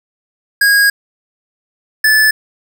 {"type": "tone pair in turn", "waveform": "square", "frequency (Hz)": [1640, 1737.5], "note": ["G#6", "A6"], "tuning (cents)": [-22, -22], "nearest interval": "minor second", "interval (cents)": 100, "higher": "second", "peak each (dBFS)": -8, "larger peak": "neither", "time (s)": [[0.61, 0.9], [2.04, 2.31]], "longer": "first", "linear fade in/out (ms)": 5, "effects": []}